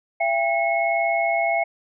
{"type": "tone cluster", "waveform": "sine", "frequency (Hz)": [675, 796, 2181], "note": ["E5", "G5", "C#7"], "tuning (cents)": [41, 26, -29], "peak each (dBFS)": [-21, -25, -24], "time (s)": [0.2, 1.64], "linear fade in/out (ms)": 10, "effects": []}